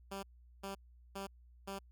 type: tone bursts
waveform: 10% pulse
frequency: 196 Hz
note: G3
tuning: in tune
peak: -33 dBFS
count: 4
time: 0.11-1.79 s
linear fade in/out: 10 ms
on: 120 ms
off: 400 ms
effects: added 60 Hz sine -58 dBFS peak until 1.91 s